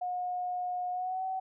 sine tone with pitch glide, 722 to 756.6 Hz, F#5 to F#5, -43 to +38 cents, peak -31 dBFS, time 0.01-1.4 s, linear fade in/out 10 ms, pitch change +81 cents, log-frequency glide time 0.91-1.24 s, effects none

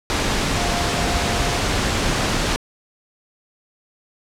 sine tone in noise, 700 Hz, F5, 4 cents sharp, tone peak -28 dBFS, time 0.57-1.57 s, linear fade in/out 0 ms, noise pink, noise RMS -20 dBFS, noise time 0.1-2.56 s, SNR -11 dB, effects low-pass 7000 Hz 12 dB/octave

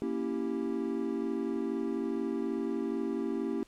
triangle chord, A# diminished seventh, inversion none, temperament equal, 233.1 / 277.2 / 329.6 / 392 Hz, A#3 / C#4 / E4 / G4, 0 / 0 / 0 / 0 cents, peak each -34 dBFS, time 0.02-3.63 s, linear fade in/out 0 ms, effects pink hiss -62 dBFS RMS until 3.67 s + low-pass 10000 Hz 12 dB/octave

